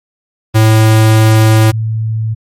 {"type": "tone pair in turn", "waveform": ["square", "sine"], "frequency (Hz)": [110, 110.77], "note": ["A2", "A2"], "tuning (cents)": [0, 12], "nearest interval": "unison", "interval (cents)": 12, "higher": "second", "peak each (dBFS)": [-5, -12], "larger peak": "first", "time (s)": [[0.54, 1.72], [1.72, 2.35]], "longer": "first", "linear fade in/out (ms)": 20, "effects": ["MP3 64 kbps"]}